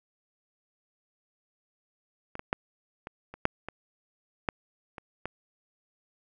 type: clicks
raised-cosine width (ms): 0.5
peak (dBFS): -23 / -21 / -11 / -23 / -27 / -7 / -21 / -11 / -25 / -18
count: 10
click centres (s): 2.354 / 2.394 / 2.529 / 3.071 / 3.34 / 3.454 / 3.686 / 4.488 / 4.982 / 5.256
effects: none